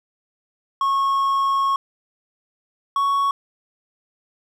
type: tone pair in turn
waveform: triangle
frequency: 1095 / 1112.9 Hz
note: C#6 / C#6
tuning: -22 / +6 cents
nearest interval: unison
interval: 28 cents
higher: second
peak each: -15 dBFS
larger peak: neither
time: 0.81-1.76 / 2.96-3.31 s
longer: first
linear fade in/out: 2 ms
effects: none